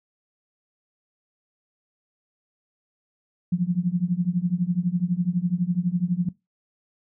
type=tone with tremolo; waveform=sine; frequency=177.3 Hz; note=F3; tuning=26 cents sharp; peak=-16 dBFS; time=3.52-6.29 s; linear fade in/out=5 ms; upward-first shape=triangle; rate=12 Hz; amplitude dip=95%; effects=noise-tail reverb RT60 0.2 s tail -20 dB re dry